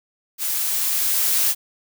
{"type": "noise with level ramp", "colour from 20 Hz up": "blue", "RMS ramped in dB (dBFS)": [-24, -18], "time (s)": [0.38, 1.55], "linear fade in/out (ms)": 50, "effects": []}